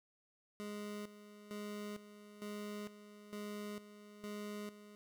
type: tone with tremolo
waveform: 25% pulse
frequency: 207.7 Hz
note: G#3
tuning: in tune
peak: -39 dBFS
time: 0.6-4.95 s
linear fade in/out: 0 ms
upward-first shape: square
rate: 1.1 Hz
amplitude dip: 75%
effects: none